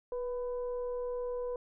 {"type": "tone with frequency modulation", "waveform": "sine", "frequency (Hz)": 490, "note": "B4", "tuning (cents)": -14, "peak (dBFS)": -33, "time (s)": [0.12, 1.56], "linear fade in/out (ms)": 2, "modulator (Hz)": 509, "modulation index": 0.41, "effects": []}